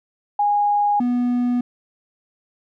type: tone pair in turn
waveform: sine / triangle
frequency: 823 / 244.7 Hz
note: G#5 / B3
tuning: -16 / -16 cents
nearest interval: octave + major sixth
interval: 2100 cents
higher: first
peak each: -15 dBFS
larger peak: neither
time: 0.39-1 / 1-1.61 s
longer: neither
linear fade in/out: 5 ms
effects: none